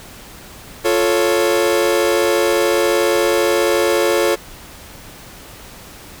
40% pulse chord, F augmented, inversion none, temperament equal, 349.2 / 440 / 554.4 Hz, F4 / A4 / C#5, 0 / 0 / 0 cents, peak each -17 dBFS, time 0.84-4.36 s, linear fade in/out 20 ms, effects pink hiss -38 dBFS RMS until 6.2 s

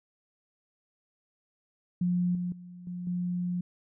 sine tone with level steps, 177.8 Hz, F3, 31 cents sharp, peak -24 / -29 / -43 / -34 / -28 dBFS, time 2.01-3.61 s, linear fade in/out 5 ms, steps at 2.35 / 2.52 / 2.87 / 3.07 s, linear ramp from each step 2 ms, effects none

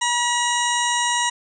harmonic tone with a mistuned harmonic, 961 Hz, B5, 48 cents flat, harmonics 1 / 2 / 3 / 4 / 6 / 7 / 8 / 9, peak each -22 / -25 / -27 / -28 / -30 / -30 / -31 / -32 dBFS, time 0.01-1.3 s, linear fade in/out 10 ms, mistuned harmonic 8, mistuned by -27 cents, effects none

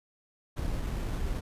brown noise with sample-and-hold, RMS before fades -32 dBFS, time 0.56-1.41 s, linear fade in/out 20 ms, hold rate 4900 Hz, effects resampled to 32000 Hz

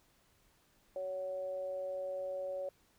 sine tone with amplitude modulation, 560 Hz, C#5, 18 cents sharp, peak -34 dBFS, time 0.96-2.69 s, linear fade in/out 2 ms, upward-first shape sine, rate 185 Hz, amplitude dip 50%, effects pink hiss -70 dBFS RMS until 2.98 s

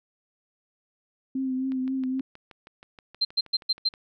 sine tone with vibrato, 261.6 Hz, C4, in tune, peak -25 dBFS, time 1.35-2.21 s, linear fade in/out 5 ms, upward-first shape triangle, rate 3.8 Hz, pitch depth 36 cents each way
click train, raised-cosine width 0.3 ms, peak -30 dBFS, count 15, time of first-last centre 1.72-3.939 s, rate 6.31 Hz
sine tone bursts, 4141 Hz, C8, 19 cents flat, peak -20 dBFS, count 5, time 3.21-3.89 s, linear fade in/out 10 ms, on 40 ms, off 120 ms
effects none

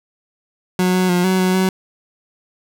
30% pulse tone with pitch steps, 182.8 / 184.3 / 177.9 / 187.1 / 184.8 / 187.6 Hz, F#3 / F#3 / F3 / F#3 / F#3 / F#3, -21 / -7 / +32 / +20 / -2 / +24 cents, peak -11 dBFS, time 0.79-1.69 s, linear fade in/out 2 ms, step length 150 ms, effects none

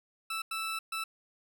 20% pulse tone bursts at uneven times, 1318.5 Hz, E6, in tune, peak -28 dBFS, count 3, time 0.3-0.42 / 0.51-0.79 / 0.92-1.04 s, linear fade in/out 5 ms, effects none

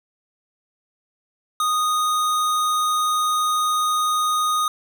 square tone, 1239 Hz, D#6, 8 cents flat, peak -19 dBFS, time 1.6-4.68 s, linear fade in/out 2 ms, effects none

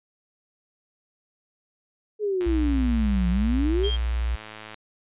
sine exponential two-way sweep, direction down then up, 432.2 to 174.61 to 432.2 Hz, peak -22 dBFS, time 2.19-3.91 s, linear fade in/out 50 ms, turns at 3.29 s
click train, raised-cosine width 0.3 ms, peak -23 dBFS, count 253, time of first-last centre 2.41-4.743 s, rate 108 Hz
sine tone with pitch glide, 60.8 to 60.35 Hz, B1 to B1, -26 to -39 cents, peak -22 dBFS, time 2.46-4.36 s, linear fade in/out 10 ms, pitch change -13 cents, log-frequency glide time 2.96-3.79 s
sine tone, 3204 Hz, G7, 37 cents sharp, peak -28 dBFS, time 3.83-3.97 s, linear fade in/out 20 ms
effects resampled to 8000 Hz

